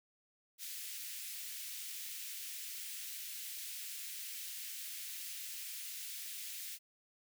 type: high-pass noise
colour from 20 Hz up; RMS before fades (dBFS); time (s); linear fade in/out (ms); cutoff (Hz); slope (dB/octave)
white; -45; 0.58-6.79; 50; 2000; 24
effects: none